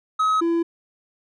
triangle tone pair in turn, 1275 / 336 Hz, D#6 / E4, +42 / +33 cents, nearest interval octave + major seventh, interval 2309 cents, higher first, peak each -15 / -16 dBFS, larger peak first, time 0.19-0.41 / 0.41-0.63 s, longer neither, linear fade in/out 10 ms, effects resampled to 22050 Hz

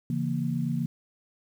sine chord, A# diminished, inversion first, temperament just, 139.85 / 167.82 / 233.1 Hz, C#3 / E3 / A#3, +16 / +31 / 0 cents, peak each -30 dBFS, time 0.1-0.86 s, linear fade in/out 2 ms, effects 9-bit

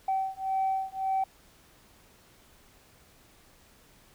sine beating tone pair, 767 / 768.8 Hz, G5 / G5, -38 / -34 cents, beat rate 1.8 Hz, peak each -29 dBFS, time 0.08-1.24 s, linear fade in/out 5 ms, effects tanh soft clip ceiling -21 dBFS + pink hiss -59 dBFS RMS until 4.14 s

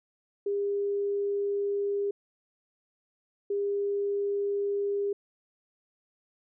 sine tone pair in turn, 403.3 / 403.3 Hz, G4 / G4, +49 / +49 cents, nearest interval unison, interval 0 cents, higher neither, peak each -26 dBFS, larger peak neither, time 0.46-2.11 / 3.5-5.13 s, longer first, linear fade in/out 5 ms, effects none

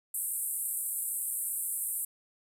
pink band-pass noise, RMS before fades -34 dBFS, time 0.14-2.05 s, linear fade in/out 5 ms, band 8100 to 14000 Hz, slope 96 dB/octave, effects none

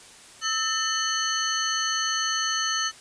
sine tone cluster, 1303 / 1795 / 3007 / 4350 / 6210 Hz, E6 / A6 / F#7 / C#8 / G8, -20 / +34 / +27 / -33 / -17 cents, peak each -30 dBFS, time 0.41-2.92 s, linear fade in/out 50 ms, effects white hiss -48 dBFS RMS until 3 s + resampled to 22050 Hz

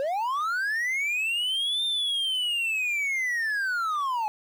triangle linear two-way sweep, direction up then down, 523.3 to 3630 to 834 Hz, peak -23 dBFS, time 0-4.28 s, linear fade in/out 0 ms, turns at 1.84 s, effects 9-bit

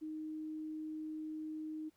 sine tone, 311.1 Hz, D#4, in tune, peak -40 dBFS, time 0.01-1.9 s, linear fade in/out 20 ms, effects pink hiss -75 dBFS RMS until 1.96 s

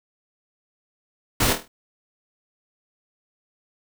pink noise with echo, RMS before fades -20 dBFS, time 1.4-1.53 s, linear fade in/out 5 ms, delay 25 ms, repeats 6, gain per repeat -6 dB, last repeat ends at 1.68 s, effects none

